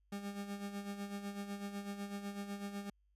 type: tone with tremolo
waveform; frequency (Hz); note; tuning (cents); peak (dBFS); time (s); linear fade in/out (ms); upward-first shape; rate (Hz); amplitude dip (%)
40% pulse; 201.1; G3; +44; -38; 0.12-2.9; 5; sine; 8; 60
effects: added 50 Hz sine -70 dBFS peak until 3.15 s + resampled to 32000 Hz